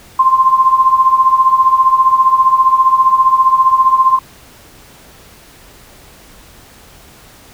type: tone with tremolo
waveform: sine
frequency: 1050 Hz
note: C6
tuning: 6 cents sharp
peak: -3 dBFS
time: 0.19-4.19 s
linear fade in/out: 5 ms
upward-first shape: triangle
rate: 15 Hz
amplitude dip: 80%
effects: pink hiss -41 dBFS RMS until 7.53 s